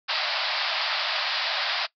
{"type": "band-pass noise", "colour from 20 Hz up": "white", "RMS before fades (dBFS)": -27, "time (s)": [0.08, 1.87], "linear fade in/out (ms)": 20, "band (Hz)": [580, 5000], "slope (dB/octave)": 96, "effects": ["noise-tail reverb RT60 0.1 s tail -20 dB re dry"]}